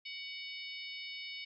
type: harmonic tone with a mistuned harmonic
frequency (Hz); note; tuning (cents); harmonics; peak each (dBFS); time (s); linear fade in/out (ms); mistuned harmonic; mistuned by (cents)
740; F#5; 0; 3 / 4 / 5 / 6 / 7; -45 / -47 / -49 / -51 / -52; 0.05-1.45; 10; 3; +25
effects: none